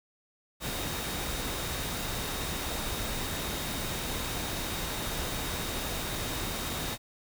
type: tone in noise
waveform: sine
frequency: 3729 Hz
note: A#7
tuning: in tune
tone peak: -43 dBFS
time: 0.6-6.98 s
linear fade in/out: 50 ms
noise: pink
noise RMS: -34 dBFS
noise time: 0.6-6.98 s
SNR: -12 dB
effects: none